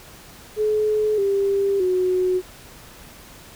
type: tone with pitch steps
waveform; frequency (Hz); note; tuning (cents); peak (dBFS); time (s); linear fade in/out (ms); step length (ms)
sine; 427.1 / 396.2 / 367.5; G#4 / G4 / F#4; +48 / +18 / -12; -17; 0.56-2.42; 50; 620
effects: pink hiss -44 dBFS RMS until 3.55 s